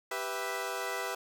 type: chord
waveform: 15% pulse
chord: E minor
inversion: first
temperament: equal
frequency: 392 / 493.9 / 659.3 Hz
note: G4 / B4 / E5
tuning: 0 / 0 / 0 cents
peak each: -32 / -31 / -32 dBFS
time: 0.11-1.15 s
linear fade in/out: 5 ms
effects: none